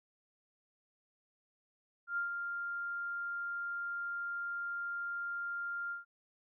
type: tone with ADSR envelope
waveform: sine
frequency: 1396.9 Hz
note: F6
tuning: in tune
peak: -31 dBFS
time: 2.07-6.05 s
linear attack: 100 ms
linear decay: 120 ms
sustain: -5 dB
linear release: 140 ms
effects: none